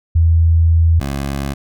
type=tone pair in turn; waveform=sine / 15% pulse; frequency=82.41 / 69.3 Hz; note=E2 / C#2; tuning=0 / 0 cents; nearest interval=minor third; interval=300 cents; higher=first; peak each=-8 / -13 dBFS; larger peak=first; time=0.15-1 / 1-1.54 s; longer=first; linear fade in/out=10 ms; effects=none